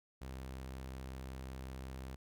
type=tone; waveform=sawtooth; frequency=65.41 Hz; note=C2; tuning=in tune; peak=-40 dBFS; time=0.21-2.16 s; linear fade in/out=10 ms; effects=none